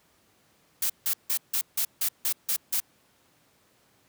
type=noise bursts; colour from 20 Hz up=blue; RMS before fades=-26 dBFS; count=9; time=0.82-2.802 s; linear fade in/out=5 ms; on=78 ms; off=160 ms; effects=pink hiss -64 dBFS RMS until 4.08 s + high-pass 100 Hz 12 dB/octave